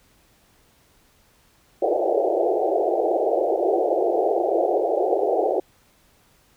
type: band-pass noise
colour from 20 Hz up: pink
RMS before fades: -21 dBFS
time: 1.82-5.6 s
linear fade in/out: 5 ms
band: 340 to 780 Hz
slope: 96 dB/octave
effects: pink hiss -59 dBFS RMS until 6.56 s